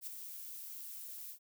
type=noise with ADSR envelope; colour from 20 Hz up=violet; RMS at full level=-41 dBFS; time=0.01-1.39 s; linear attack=62 ms; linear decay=3 ms; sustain=-6 dB; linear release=81 ms; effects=none